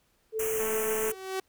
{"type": "tone with pitch glide", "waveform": "sine", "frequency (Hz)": [440, 435.2], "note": ["A4", "A4"], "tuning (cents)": [0, -19], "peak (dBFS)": -28, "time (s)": [0.32, 1.15], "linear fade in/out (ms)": 50, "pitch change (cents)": -19, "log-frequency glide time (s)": [0.53, 0.73]}
{"type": "band-stop noise", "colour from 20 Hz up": "white", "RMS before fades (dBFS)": -34, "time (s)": [0.39, 1.12], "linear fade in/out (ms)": 5, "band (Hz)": [3000, 5900], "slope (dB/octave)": 96}
{"type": "click train", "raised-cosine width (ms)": 0.5, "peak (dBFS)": -24, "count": 111, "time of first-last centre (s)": [0.6, 1.098], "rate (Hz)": 221}
{"type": "tone with exponential growth", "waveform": "sawtooth", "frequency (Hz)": 380.1, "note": "F#4", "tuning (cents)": 47, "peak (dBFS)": -24, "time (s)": [0.8, 1.4], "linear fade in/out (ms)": 5, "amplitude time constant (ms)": 130}
{"effects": ["pink hiss -69 dBFS RMS until 1.48 s"]}